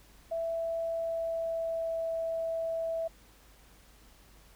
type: tone with pitch glide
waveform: sine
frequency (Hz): 662 to 657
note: E5 to E5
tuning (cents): +7 to -6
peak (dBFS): -30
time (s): 0.31-3.08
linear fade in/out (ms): 10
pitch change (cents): -13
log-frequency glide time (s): 0.96-2.09
effects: added 50 Hz sine -59 dBFS peak until 4.55 s + pink hiss -60 dBFS RMS until 4.55 s